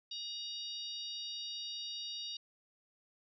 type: harmonic tone with a mistuned harmonic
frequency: 935 Hz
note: A#5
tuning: 5 cents sharp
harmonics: 3 / 4 / 5 / 6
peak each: -48 / -42 / -46 / -52 dBFS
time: 0.11-2.37 s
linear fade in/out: 5 ms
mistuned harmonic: 3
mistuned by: +47 cents
effects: none